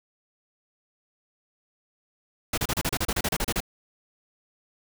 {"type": "noise bursts", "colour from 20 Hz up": "pink", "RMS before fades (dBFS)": -26, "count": 14, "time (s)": [2.53, 3.604], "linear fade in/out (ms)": 5, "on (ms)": 47, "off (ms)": 32, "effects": []}